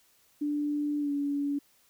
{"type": "tone with pitch glide", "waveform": "sine", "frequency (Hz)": [293.7, 285], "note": ["D4", "C#4"], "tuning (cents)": [0, 48], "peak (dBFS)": -27, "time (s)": [0.41, 1.59], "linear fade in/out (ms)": 10, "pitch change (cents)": -52, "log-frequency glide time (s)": [0.99, 1.11], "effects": ["white hiss -65 dBFS RMS until 1.89 s"]}